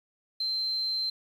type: tone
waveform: sine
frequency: 4117 Hz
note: C8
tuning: 29 cents flat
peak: -27 dBFS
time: 0.4-1.1 s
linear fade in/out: 5 ms
effects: 9-bit